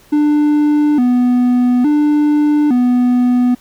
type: tone with vibrato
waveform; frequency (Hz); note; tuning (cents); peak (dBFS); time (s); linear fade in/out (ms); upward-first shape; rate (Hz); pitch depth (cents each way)
triangle; 270.9; C#4; -40; -7; 0.12-3.55; 10; square; 0.58; 160
effects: pink hiss -47 dBFS RMS until 3.6 s